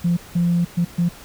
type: tone bursts at uneven times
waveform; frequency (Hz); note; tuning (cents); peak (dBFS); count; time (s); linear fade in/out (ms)
sine; 172.9; F3; -17; -14; 4; 0.04-0.17 / 0.35-0.65 / 0.77-0.85 / 0.98-1.09; 10
effects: tanh soft clip ceiling -11 dBFS + pink hiss -42 dBFS RMS until 1.24 s